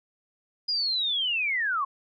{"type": "linear sweep", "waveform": "sine", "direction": "down", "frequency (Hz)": [4951, 1047], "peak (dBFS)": -24, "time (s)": [0.68, 1.85], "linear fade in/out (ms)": 10, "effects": []}